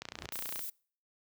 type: click train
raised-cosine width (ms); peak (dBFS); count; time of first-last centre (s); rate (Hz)
0.2; -22; 18; 0.02-0.592; 29.7
type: noise with exponential growth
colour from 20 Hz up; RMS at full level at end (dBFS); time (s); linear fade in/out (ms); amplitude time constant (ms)
brown; -37; 0.03-0.26; 2; 50
type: noise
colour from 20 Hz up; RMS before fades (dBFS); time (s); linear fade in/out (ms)
violet; -40; 0.32-0.7; 5
effects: noise-tail reverb RT60 0.5 s tail -26 dB re dry + high-pass 80 Hz 12 dB/octave